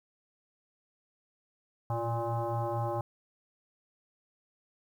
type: tone with frequency modulation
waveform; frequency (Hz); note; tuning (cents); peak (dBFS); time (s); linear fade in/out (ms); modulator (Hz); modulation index
sine; 351.7; F4; +12; -29; 1.9-3.01; 2; 233; 2.8
effects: 10-bit